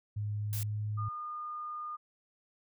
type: tone with pitch glide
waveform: sine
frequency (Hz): 104.4 to 105.67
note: G#2 to G#2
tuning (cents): +10 to +30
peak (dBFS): -32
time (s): 0.16-1.09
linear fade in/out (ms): 10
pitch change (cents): +20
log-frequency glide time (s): 0.37-0.82
type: noise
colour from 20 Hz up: blue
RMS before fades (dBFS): -40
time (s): 0.53-0.63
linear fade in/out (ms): 0
type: tone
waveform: sine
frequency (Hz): 1218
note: D#6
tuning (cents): -37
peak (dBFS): -37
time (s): 0.97-1.97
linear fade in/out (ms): 20
effects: none